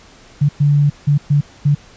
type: tone bursts at uneven times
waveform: sine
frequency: 144.8 Hz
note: D3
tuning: 24 cents flat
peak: -9 dBFS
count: 5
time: 0.41-0.49 / 0.6-0.9 / 1.07-1.18 / 1.3-1.41 / 1.65-1.75 s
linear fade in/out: 10 ms
effects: pink hiss -44 dBFS RMS until 1.96 s + resampled to 16000 Hz